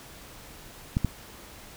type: clicks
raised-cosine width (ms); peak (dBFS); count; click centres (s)
5; -11; 2; 0.969 / 1.047
effects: pink hiss -47 dBFS RMS until 1.76 s